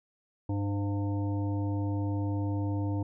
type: harmonic tone with a mistuned harmonic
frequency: 100 Hz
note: G2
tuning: 35 cents sharp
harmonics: 1 / 3 / 5 / 7 / 9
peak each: -29 / -33 / -43 / -46 / -44 dBFS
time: 0.49-3.03 s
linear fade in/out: 5 ms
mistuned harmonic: 5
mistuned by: +49 cents
effects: none